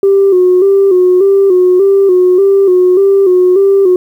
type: tone with vibrato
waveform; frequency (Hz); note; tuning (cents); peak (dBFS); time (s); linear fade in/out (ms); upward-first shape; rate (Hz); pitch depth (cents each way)
sine; 378.3; F#4; +38; -3; 0.03-3.96; 2; square; 1.7; 68
effects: tanh soft clip ceiling 0 dBFS + 7-bit